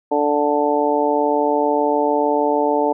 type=harmonic tone; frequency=146.83 Hz; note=D3; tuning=in tune; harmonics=2 / 3 / 4 / 5 / 6; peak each=-22 / -20 / -21 / -24 / -20 dBFS; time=0.11-2.93 s; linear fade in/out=10 ms; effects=none